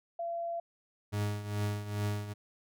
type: tone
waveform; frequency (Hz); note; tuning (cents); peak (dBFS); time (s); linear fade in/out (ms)
sine; 680; F5; -46; -33; 0.19-0.6; 5
type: tone with tremolo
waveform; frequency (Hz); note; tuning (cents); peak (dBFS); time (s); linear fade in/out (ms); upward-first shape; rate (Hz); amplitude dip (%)
40% pulse; 103.6; G#2; -4; -28; 1.12-2.34; 20; triangle; 2.4; 75
effects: none

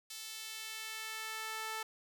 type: tone with high-pass filter sweep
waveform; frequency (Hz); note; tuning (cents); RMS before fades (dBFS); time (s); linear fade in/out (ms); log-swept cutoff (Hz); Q
sawtooth; 440; A4; 0; -43; 0.1-1.83; 5; 4100 to 1000; 1
effects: none

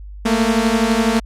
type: beating tone pair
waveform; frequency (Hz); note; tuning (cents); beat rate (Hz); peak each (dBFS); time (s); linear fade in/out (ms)
sawtooth; 219.8 / 231.8; A3 / A#3; -2 / -10; 12; -13; 0.25-1.2; 10
effects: added 50 Hz sine -31 dBFS peak until 1.25 s + low-pass 10000 Hz 12 dB/octave

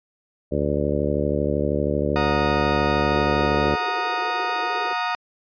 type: harmonic tone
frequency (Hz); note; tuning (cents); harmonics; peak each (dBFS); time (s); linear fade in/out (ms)
72.8; D2; -15; 1 / 2 / 3 / 4 / 5 / 6 / 7 / 8; -28 / -28 / -28 / -28 / -28 / -28 / -28 / -28; 0.51-3.76; 20
type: chord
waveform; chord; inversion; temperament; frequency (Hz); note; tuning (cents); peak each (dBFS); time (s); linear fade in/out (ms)
30% pulse; D# minor; first; equal with one note detuned; 726.4 / 932.3 / 1244.5; F#5 / A#5 / D#6; -32 / 0 / 0; -24; 2.16-5.15; 0
type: band-pass noise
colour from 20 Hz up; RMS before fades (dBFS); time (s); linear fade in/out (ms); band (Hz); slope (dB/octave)
pink; -34; 3.11-4.93; 2; 340 to 510; 96
effects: resampled to 11025 Hz

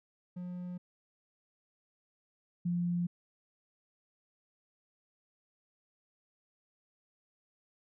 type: tone pair in turn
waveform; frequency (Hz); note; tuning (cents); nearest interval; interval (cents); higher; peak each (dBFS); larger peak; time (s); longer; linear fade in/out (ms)
triangle / sine; 178.8 / 174.41; F3 / F3; +41 / -2; unison; 43; first; -36 / -29; second; 0.36-0.78 / 2.65-3.07; neither; 10
effects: none

